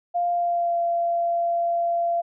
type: tone with pitch glide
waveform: sine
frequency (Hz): 699 to 685.4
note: F5 to F5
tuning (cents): +1 to -33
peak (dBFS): -20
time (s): 0.14-2.22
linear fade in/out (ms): 20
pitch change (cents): -34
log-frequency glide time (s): 0.29-0.79
effects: none